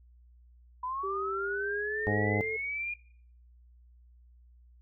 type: linear sweep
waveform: sine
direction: up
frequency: 987.8 to 2435 Hz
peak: -32 dBFS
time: 0.83-2.94 s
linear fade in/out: 5 ms
type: tone with pitch glide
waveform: sine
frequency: 390.6 to 441 Hz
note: G4 to A4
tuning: -6 to +4 cents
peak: -34 dBFS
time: 1.03-2.57 s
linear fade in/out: 10 ms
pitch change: +210 cents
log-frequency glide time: 1.36-2.27 s
type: harmonic tone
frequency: 103.83 Hz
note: G#2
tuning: in tune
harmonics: 1 / 2 / 3 / 4 / 5 / 6 / 7 / 8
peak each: -31 / -34 / -36 / -37 / -38 / -39 / -39 / -40 dBFS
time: 2.07-2.41 s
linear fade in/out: 0 ms
effects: noise-tail reverb RT60 0.6 s tail -22 dB re dry + added 60 Hz sine -55 dBFS peak until 4.81 s